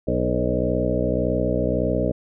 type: harmonic tone with a mistuned harmonic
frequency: 61.74 Hz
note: B1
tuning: in tune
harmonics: 1 / 2 / 3 / 4 / 5 / 7 / 8 / 9 / 10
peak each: -28 / -28 / -28 / -28 / -28 / -28 / -28 / -28 / -28 dBFS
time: 0.07-2.12 s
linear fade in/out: 10 ms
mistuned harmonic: 8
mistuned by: +26 cents
effects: none